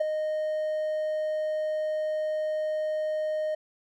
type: tone with ADSR envelope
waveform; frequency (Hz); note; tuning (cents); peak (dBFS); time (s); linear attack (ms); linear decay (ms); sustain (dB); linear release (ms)
triangle; 618; D#5; -12; -16; 0-3.55; 12; 8; -8; 7
effects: tanh soft clip ceiling -17 dBFS